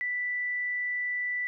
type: tone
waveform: sine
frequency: 1975.5 Hz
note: B6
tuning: in tune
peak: -28 dBFS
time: 0.01-1.47 s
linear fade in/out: 0 ms
effects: none